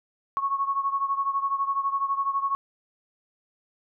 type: beating tone pair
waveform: sine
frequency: 1100 / 1112 Hz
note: C#6 / C#6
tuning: -14 / +5 cents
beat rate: 12 Hz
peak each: -25 / -29 dBFS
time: 0.37-2.55 s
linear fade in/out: 0 ms
effects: none